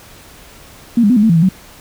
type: tone with pitch steps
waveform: sine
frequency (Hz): 235.4 / 203.9 / 250.7 / 207.7 / 223.2 / 168.1 / 162.1 / 187.1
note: A#3 / G#3 / B3 / G#3 / A3 / E3 / E3 / F#3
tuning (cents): +17 / -32 / +26 / 0 / +25 / +34 / -29 / +20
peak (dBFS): -7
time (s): 0.97-1.49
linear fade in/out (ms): 5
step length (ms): 65
effects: pink hiss -40 dBFS RMS until 1.8 s